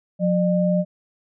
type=tone pair together; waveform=sine; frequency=179.7 / 604 Hz; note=F3 / D5; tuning=+50 / +48 cents; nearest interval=octave + major sixth; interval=2098 cents; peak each=-18 / -21 dBFS; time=0.19-0.85 s; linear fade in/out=50 ms; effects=none